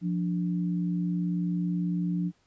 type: tone pair together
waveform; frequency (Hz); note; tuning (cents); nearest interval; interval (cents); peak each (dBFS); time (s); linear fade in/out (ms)
sine; 175.2 / 293.5; F3 / D4; +6 / -1; major sixth; 893; -26 / -34; 0.01-2.32; 50
effects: pink hiss -68 dBFS RMS until 2.46 s + resampled to 16000 Hz